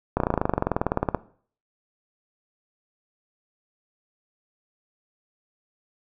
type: slowing click train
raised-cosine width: 1 ms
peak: -7 dBFS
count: 23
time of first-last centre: 0.17-1.147 s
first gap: 32 ms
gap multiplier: 1.03
effects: noise-tail reverb RT60 0.5 s tail -18 dB re dry